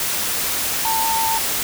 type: tone in noise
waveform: sine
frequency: 899 Hz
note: A5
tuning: 37 cents sharp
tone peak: -19 dBFS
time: 0.85-1.38 s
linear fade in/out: 2 ms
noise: white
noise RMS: -22 dBFS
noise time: 0-1.63 s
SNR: 0 dB
effects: none